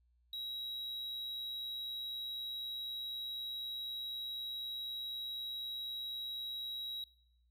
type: tone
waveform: triangle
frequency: 3856 Hz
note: B7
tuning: 42 cents flat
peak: -38 dBFS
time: 0.33-7.04 s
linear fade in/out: 2 ms
effects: noise-tail reverb RT60 0.7 s tail -20 dB re dry + added 60 Hz sine -69 dBFS peak until 7.5 s